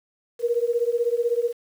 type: beating tone pair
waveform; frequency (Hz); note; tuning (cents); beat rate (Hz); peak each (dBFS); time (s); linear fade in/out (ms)
sine; 466.2 / 482.2; A#4 / B4; 0 / -41; 16; -23; 0.39-1.53; 50
effects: 8-bit